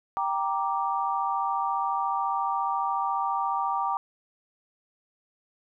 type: chord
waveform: sine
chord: G minor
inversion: none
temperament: equal with one note detuned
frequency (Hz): 784 / 938.3 / 1174.7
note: G5 / Bb5 / D6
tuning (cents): 0 / +11 / 0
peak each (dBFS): -29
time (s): 0.17-3.97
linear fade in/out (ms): 0
effects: none